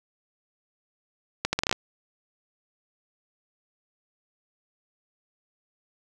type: accelerating click train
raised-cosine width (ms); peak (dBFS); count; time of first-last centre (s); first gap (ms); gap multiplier
0.2; -6; 8; 1.45-1.727; 80; 0.75
effects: none